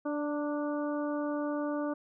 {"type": "harmonic tone with a mistuned harmonic", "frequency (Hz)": 293.7, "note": "D4", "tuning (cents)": 0, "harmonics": [1, 2, 3, 4, 5], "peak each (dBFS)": [-32, -35, -43, -42, -46], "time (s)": [0.05, 1.94], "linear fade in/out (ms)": 10, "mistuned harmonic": 3, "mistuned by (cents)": 27, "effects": []}